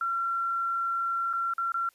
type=tone with dropouts; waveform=sine; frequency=1364 Hz; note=F6; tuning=41 cents flat; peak=-26 dBFS; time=0.01-1.89 s; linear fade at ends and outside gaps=2 ms; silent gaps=1.33-1.335 / 1.537-1.581 / 1.72-1.742 s; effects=white hiss -65 dBFS RMS until 1.94 s + resampled to 32000 Hz